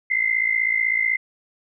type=tone pair together; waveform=sine; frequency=2044 / 2100 Hz; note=C7 / C7; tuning=-41 / +6 cents; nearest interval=unison; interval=47 cents; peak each=-21 dBFS; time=0.1-1.17 s; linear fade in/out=10 ms; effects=none